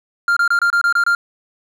triangle tone bursts, 1396.9 Hz, F6, in tune, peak -10 dBFS, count 8, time 0.28-1.15 s, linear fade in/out 2 ms, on 86 ms, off 26 ms, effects none

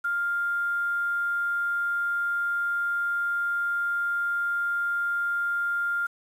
sine tone with quantisation, 1400 Hz, F6, 4 cents sharp, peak -24 dBFS, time 0.04-6.07 s, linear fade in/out 10 ms, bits 8, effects resampled to 32000 Hz

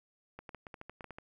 clicks, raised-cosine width 0.5 ms, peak -30 dBFS, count 11, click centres 0.39 / 0.492 / 0.547 / 0.668 / 0.742 / 0.814 / 0.896 / 1.008 / 1.043 / 1.107 / 1.185 s, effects 11-bit

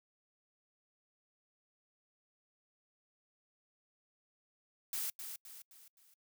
blue noise with echo, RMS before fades -38 dBFS, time 4.93-5.1 s, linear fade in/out 2 ms, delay 260 ms, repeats 4, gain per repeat -7 dB, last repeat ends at 6.14 s, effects noise-tail reverb RT60 0.1 s tail -26 dB re dry

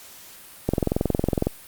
click train, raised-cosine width 2 ms, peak -7 dBFS, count 18, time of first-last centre 0.69-1.47 s, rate 21.8 Hz, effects white hiss -45 dBFS RMS until 1.67 s + Opus 48 kbps

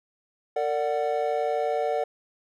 triangle chord, Bb augmented, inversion none, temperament equal with one note detuned, 455.8 / 587.3 / 740 Hz, Bb4 / D5 / F#5, -39 / 0 / 0 cents, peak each -26 dBFS, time 0.56-2.04 s, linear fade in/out 5 ms, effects none

